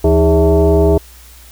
sine tone with frequency modulation, 167.2 Hz, E3, 25 cents sharp, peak -7 dBFS, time 0.04-0.98 s, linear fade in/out 5 ms, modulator 242 Hz, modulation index 1.9, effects added 60 Hz sine -39 dBFS peak until 1.51 s + white hiss -42 dBFS RMS until 1.51 s

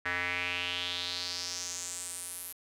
square tone with band-pass filter sweep, 88.7 Hz, F2, 27 cents sharp, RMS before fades -36 dBFS, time 0.05-2.53 s, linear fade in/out 10 ms, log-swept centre 1800 to 12000 Hz, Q 4, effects none

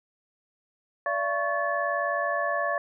sine tone cluster, 580 / 679 / 1109 / 1733 Hz, D5 / F5 / C#6 / A6, -22 / -49 / 0 / -27 cents, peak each -30 dBFS, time 1.06-2.78 s, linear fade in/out 2 ms, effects none

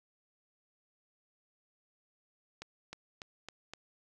accelerating click train, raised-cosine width 0.2 ms, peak -26 dBFS, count 5, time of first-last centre 2.62-3.736 s, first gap 310 ms, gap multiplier 0.93, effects none

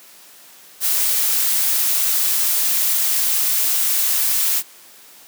blue noise, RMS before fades -18 dBFS, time 0.8-4.63 s, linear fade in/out 50 ms, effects white hiss -45 dBFS RMS until 5.27 s + high-pass 200 Hz 12 dB/octave

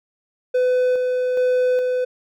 triangle tone with tremolo, 503 Hz, B4, 32 cents sharp, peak -13 dBFS, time 0.54-2.05 s, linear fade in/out 10 ms, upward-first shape square, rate 1.2 Hz, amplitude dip 30%, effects none

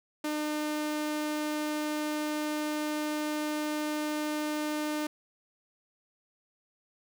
sawtooth tone, 302.2 Hz, D4, 50 cents sharp, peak -26 dBFS, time 0.24-5.07 s, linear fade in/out 5 ms, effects none

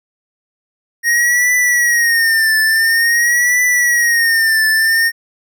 square tone with vibrato, 1865 Hz, A#6, in tune, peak -11 dBFS, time 1.03-5.12 s, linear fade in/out 50 ms, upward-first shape triangle, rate 0.48 Hz, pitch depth 110 cents each way, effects none

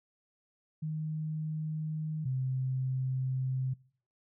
sine tone pair in turn, 155.56 / 130.5 Hz, D#3 / C3, 0 / -4 cents, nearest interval minor third, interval 304 cents, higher first, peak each -32 / -29 dBFS, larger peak second, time 0.82-2.25 / 2.25-3.74 s, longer second, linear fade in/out 10 ms, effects noise-tail reverb RT60 0.5 s tail -23 dB re dry

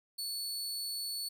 sawtooth tone, 4435 Hz, C#8, in tune, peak -33 dBFS, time 0.18-1.29 s, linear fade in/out 10 ms, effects none

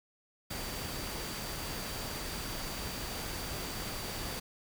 sine tone in noise, 4647 Hz, D8, 19 cents flat, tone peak -47 dBFS, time 0.5-4.4 s, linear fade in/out 10 ms, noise pink, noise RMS -39 dBFS, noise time 0.5-4.4 s, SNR -11 dB, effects none

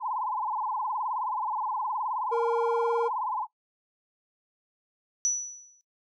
sine tone with vibrato, 932.3 Hz, A#5, in tune, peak -28 dBFS, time 0-3.47 s, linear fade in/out 50 ms, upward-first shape sine, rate 19 Hz, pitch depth 190 cents each way
triangle tone, 466.2 Hz, A#4, in tune, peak -22 dBFS, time 2.31-3.09 s, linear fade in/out 20 ms
sine tone with exponential decay, 5920 Hz, F#8, in tune, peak -20 dBFS, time 5.25-5.81 s, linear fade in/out 0 ms, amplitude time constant 120 ms
effects noise-tail reverb RT60 0.1 s tail -17 dB re dry

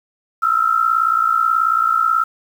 sine tone pair together, 1301 / 1359.4 Hz, E6 / F6, -23 / -47 cents, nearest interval minor second, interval 76 cents, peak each -16 dBFS, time 0.42-2.24 s, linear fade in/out 10 ms, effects 7-bit

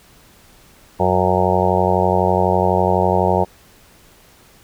harmonic tone, 92 Hz, F#2, 9 cents flat, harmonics 1 / 2 / 4 / 5 / 6 / 7 / 8 / 9 / 10, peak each -22 / -22 / -22 / -22 / -22 / -22 / -22 / -22 / -22 dBFS, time 0.99-3.45 s, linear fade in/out 20 ms, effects pink hiss -49 dBFS RMS until 4.63 s

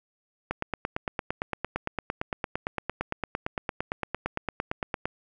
click train, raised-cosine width 0.5 ms, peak -13 dBFS, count 41, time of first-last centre 0.51-5.055 s, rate 8.8 Hz, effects none

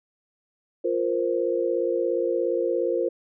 sine chord, F suspended fourth, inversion none, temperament equal, 349.2 / 466.2 / 523.3 Hz, F4 / Bb4 / C5, 0 / 0 / 0 cents, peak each -26 dBFS, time 0.84-3.09 s, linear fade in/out 10 ms, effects none

